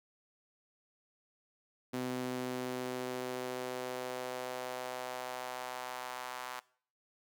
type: tone with high-pass filter sweep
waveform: sawtooth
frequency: 126.5 Hz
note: B2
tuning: 42 cents sharp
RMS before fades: -40 dBFS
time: 1.93-6.6 s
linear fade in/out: 10 ms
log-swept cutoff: 250 to 1000 Hz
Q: 1.7
effects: noise-tail reverb RT60 0.5 s tail -20 dB re dry